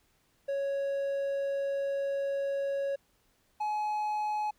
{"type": "tone pair in turn", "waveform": "triangle", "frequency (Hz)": [554.4, 846.3], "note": ["C#5", "G#5"], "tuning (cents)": [0, 32], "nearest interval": "perfect fifth", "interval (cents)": 732, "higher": "second", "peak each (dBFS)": -27, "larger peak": "neither", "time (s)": [[0.48, 2.96], [3.6, 4.51]], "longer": "first", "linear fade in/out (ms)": 10, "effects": ["pink hiss -70 dBFS RMS until 4.58 s"]}